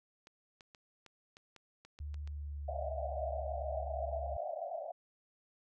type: clicks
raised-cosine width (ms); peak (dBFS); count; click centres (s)
0.2; -37; 10; 0.271 / 0.608 / 0.748 / 1.063 / 1.369 / 1.563 / 1.85 / 1.989 / 2.143 / 2.275
type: tone with pitch glide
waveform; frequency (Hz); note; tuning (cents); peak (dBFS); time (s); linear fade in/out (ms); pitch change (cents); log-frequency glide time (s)
sine; 73.7 to 69.89; D2 to C#2; +7 to +15; -39; 2-4.37; 5; -92; 2.26-3.14
type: band-pass noise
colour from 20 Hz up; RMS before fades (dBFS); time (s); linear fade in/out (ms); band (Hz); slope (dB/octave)
white; -40; 2.68-4.92; 10; 590 to 720; 96
effects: none